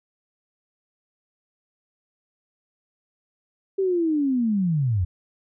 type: linear sweep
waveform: sine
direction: down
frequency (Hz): 393.9 to 82.1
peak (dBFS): -19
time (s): 3.78-5.05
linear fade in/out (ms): 10
effects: none